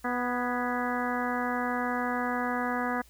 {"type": "harmonic tone with a mistuned harmonic", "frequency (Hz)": 246.5, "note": "B3", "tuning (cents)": -3, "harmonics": [1, 2, 3, 4, 5, 6, 7, 8], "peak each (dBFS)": [-32, -36, -34, -36, -36, -40, -36, -41], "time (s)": [0.04, 3.02], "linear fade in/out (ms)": 10, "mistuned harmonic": 7, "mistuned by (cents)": -48, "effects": ["added 57 Hz sine -56 dBFS peak until 3.09 s", "white hiss -60 dBFS RMS until 3.09 s"]}